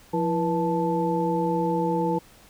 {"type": "tone cluster", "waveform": "sine", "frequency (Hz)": [173.5, 331.4, 486.4, 876], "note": ["F3", "E4", "B4", "A5"], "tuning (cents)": [-11, 9, -26, -8], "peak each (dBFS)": -27, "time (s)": [0.13, 2.19], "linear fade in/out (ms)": 10, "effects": ["pink hiss -53 dBFS RMS until 2.49 s"]}